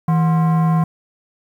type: tone with frequency modulation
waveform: sine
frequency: 162.7 Hz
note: E3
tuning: 22 cents flat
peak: -10 dBFS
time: 0.08-0.84 s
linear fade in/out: 5 ms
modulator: 889 Hz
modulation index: 0.44
effects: tanh soft clip ceiling -11 dBFS + 8-bit